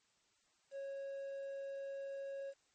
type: tone with quantisation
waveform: triangle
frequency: 550 Hz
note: C#5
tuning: 14 cents flat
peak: -40 dBFS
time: 0.71-2.54 s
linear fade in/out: 50 ms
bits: 11
effects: white hiss -75 dBFS RMS until 2.74 s + MP3 32 kbps